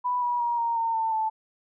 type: tone with pitch steps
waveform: sine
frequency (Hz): 987.8 / 968.6 / 949.8 / 931.3 / 913.2 / 895.4 / 878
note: B5 / B5 / A#5 / A#5 / A#5 / A5 / A5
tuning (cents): 0 / -34 / +32 / -2 / -36 / +30 / -4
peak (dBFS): -23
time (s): 0.04-1.3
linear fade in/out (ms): 20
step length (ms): 180
effects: none